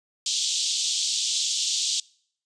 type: band-pass noise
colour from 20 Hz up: pink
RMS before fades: -26 dBFS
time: 0.26-2 s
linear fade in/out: 2 ms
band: 3200 to 7900 Hz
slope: 48 dB/octave
effects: noise-tail reverb RT60 0.6 s tail -25 dB re dry + resampled to 22050 Hz